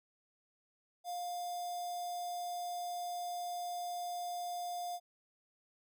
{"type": "tone with notch filter", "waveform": "square", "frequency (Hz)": 706, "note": "F5", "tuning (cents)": 19, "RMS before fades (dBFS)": -40, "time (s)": [1.04, 5], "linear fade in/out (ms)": 50, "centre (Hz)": 2200, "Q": 1, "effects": []}